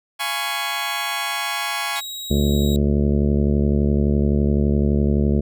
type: chord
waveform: 15% pulse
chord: C# dominant seventh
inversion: first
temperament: just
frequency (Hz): 693 / 831.5 / 997.9 / 1108.7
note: E#5 / G#5 / B5 / C#6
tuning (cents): -14 / +2 / +18 / 0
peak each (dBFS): -25 / -20 / -26 / -20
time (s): 0.19-2.01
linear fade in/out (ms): 20
type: tone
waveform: sawtooth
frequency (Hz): 3820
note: A#7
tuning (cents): +42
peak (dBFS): -26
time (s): 1.96-2.76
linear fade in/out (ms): 0
type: harmonic tone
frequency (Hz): 71.8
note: D2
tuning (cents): -39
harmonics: 1 / 2 / 3 / 4 / 5 / 6 / 7 / 8 / 9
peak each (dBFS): -19 / -22 / -20 / -32 / -26 / -29 / -34 / -35 / -38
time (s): 2.3-5.41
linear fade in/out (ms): 10
effects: none